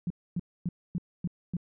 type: tone bursts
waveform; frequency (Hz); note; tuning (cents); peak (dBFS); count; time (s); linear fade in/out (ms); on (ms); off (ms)
sine; 174.61; F3; 0; -27; 6; 0.07-1.568; 2; 33; 260
effects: none